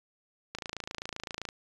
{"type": "click train", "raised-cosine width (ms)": 0.2, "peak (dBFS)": -19, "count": 27, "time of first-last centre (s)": [0.55, 1.489], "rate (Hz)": 27.7, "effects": ["resampled to 24000 Hz"]}